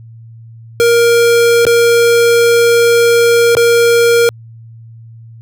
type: tone with dropouts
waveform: square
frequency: 469.4 Hz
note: A#4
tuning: 12 cents sharp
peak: -7 dBFS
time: 0.8-4.29 s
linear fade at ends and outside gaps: 0 ms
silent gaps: 1.652-1.667 / 3.551-3.569 s
effects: added 114 Hz sine -32 dBFS peak until 5.41 s